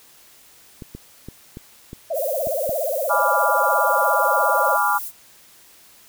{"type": "clicks", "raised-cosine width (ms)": 3, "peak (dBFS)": -21, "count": 7, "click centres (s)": [0.822, 0.95, 1.286, 1.571, 1.931, 2.471, 2.693]}
{"type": "tone with vibrato", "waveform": "sine", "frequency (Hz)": 594, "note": "D5", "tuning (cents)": 20, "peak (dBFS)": -21, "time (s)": [2.1, 4.77], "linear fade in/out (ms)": 10, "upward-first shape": "triangle", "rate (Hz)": 17, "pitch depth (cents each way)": 270}
{"type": "high-pass noise", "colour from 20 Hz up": "white", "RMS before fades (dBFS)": -31, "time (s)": [2.13, 5.12], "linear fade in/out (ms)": 50, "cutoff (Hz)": 12000, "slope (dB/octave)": 12}
{"type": "chord", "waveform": "sine", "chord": "G# diminished seventh", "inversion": "none", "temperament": "equal", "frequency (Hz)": [830.6, 987.8, 1174.7, 1396.9], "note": ["G#5", "B5", "D6", "F6"], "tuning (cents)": [0, 0, 0, 0], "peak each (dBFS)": [-22, -23, -22, -22], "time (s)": [3.09, 4.99], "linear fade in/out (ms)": 20}
{"effects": ["white hiss -50 dBFS RMS until 6.08 s"]}